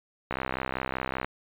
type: click train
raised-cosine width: 0.5 ms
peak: -14 dBFS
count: 62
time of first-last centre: 0.31-1.246 s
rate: 65.2 Hz
effects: resampled to 8000 Hz